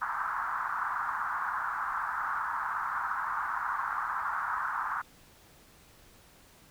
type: band-pass noise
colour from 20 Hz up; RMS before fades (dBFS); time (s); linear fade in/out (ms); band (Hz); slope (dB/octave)
white; -33; 0.01-5.02; 10; 900 to 1500; 48
effects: pink hiss -58 dBFS RMS until 6.7 s